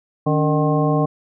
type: harmonic tone with a mistuned harmonic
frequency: 152.9 Hz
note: D#3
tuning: 30 cents flat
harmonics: 1 / 2 / 3 / 4 / 5 / 7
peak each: -18 / -21 / -23 / -24 / -25 / -26 dBFS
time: 0.26-1.06 s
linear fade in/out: 10 ms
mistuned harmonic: 2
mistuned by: -120 cents
effects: none